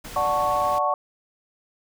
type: noise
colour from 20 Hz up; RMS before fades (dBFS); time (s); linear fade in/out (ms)
pink; -38; 0.04-0.79; 10
type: chord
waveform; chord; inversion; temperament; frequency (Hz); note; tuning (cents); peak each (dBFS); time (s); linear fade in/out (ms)
sine; D major seventh; none; equal; 587.3 / 740 / 880 / 1108.7; D5 / F#5 / A5 / C#6; 0 / 0 / 0 / 0; -26 / -25 / -28 / -23; 0.16-0.94; 2
effects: none